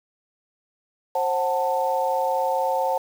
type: chord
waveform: sine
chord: F# diminished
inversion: second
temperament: just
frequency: 532.8 / 740 / 888 Hz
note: C5 / F#5 / A5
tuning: +31 / 0 / +16 cents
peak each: -24 / -26 / -24 dBFS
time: 1.15-2.98 s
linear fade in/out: 5 ms
effects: 7-bit